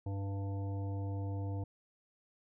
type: harmonic tone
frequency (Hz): 98.6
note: G2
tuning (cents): +11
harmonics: 1 / 3 / 5 / 7 / 9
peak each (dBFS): -35 / -45 / -49 / -52 / -54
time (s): 0.06-1.64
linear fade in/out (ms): 5
effects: none